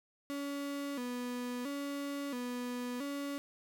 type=tone with vibrato; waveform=35% pulse; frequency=263.7 Hz; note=C4; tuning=14 cents sharp; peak=-35 dBFS; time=0.3-3.38 s; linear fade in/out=0 ms; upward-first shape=square; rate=0.74 Hz; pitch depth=120 cents each way; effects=none